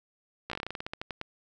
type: slowing click train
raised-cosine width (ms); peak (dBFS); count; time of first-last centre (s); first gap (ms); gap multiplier
0.3; -19; 16; 0.5-1.214; 15; 1.15
effects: none